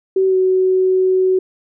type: tone with pitch glide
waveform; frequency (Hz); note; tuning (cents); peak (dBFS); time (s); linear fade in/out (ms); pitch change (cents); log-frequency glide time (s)
sine; 380.8 to 373.8; F#4 to F#4; +50 to +18; -11; 0.16-1.39; 5; -32; 0.27-0.36
effects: none